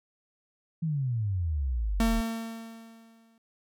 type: exponential sweep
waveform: sine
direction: down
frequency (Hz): 168 to 36.71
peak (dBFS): -26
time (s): 0.82-2.21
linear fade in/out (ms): 10
type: tone with exponential decay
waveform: 45% pulse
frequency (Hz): 226.7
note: A#3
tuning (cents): -48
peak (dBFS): -22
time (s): 2-3.38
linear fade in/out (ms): 2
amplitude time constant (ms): 300
effects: none